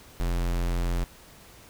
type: tone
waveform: square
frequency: 43.38 Hz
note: F1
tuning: 11 cents flat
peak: -25 dBFS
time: 0.2-1.04 s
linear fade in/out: 0 ms
effects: pink hiss -51 dBFS RMS until 1.69 s